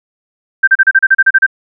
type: tone bursts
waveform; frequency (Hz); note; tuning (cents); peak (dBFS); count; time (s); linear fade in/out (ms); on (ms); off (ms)
sine; 1567; G6; -1; -3; 11; 0.63-1.465; 10; 45; 34
effects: none